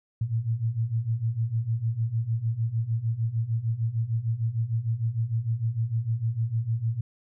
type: beating tone pair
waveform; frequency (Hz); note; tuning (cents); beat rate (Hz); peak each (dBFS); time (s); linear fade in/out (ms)
sine; 110.3 / 116.9; A2 / A#2; +5 / +5; 6.6; -29 / -26; 0.21-7.01; 5
effects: none